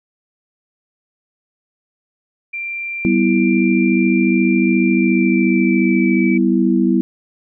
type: tone with pitch glide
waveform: sine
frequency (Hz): 2366 to 2299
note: D7 to D7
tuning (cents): +12 to -37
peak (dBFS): -22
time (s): 2.53-6.38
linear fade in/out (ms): 10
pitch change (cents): -49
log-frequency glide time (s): 4.9-6.16
type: chord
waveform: sine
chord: E minor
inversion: first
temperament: equal with one note detuned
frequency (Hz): 192.74 / 246.9 / 329.6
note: G3 / B3 / E4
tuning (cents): -29 / 0 / 0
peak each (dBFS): -16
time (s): 3.05-7.01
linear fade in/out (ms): 0
effects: none